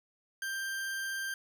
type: tone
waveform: 40% pulse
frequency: 1579 Hz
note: G6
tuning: 12 cents sharp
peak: -33 dBFS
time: 0.42-1.34 s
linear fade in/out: 2 ms
effects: none